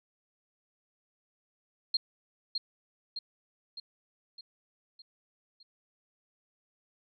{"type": "tone with echo", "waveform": "sine", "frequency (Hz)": 4219, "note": "C8", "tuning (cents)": 14, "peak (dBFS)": -24, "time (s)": [1.94, 1.97], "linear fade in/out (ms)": 5, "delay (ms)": 610, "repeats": 6, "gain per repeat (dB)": -5, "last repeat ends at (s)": 5.63, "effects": []}